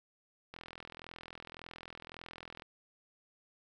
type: click train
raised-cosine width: 0.3 ms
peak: -30 dBFS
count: 88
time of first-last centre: 0.54-2.621 s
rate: 41.8 Hz
effects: none